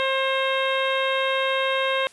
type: harmonic tone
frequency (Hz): 533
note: C5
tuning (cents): +32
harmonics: 1 / 2 / 3 / 4 / 5 / 6 / 7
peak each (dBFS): -24 / -27 / -29 / -30 / -31 / -32 / -32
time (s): 0-2.07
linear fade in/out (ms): 0
effects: white hiss -51 dBFS RMS until 2.12 s + resampled to 24000 Hz